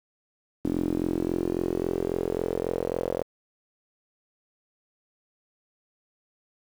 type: tone with band-pass filter sweep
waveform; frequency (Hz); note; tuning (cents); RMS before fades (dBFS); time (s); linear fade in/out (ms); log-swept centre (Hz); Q
sawtooth; 43.67; F1; +1; -28; 0.64-3.23; 10; 290 to 520; 4.4
effects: 8-bit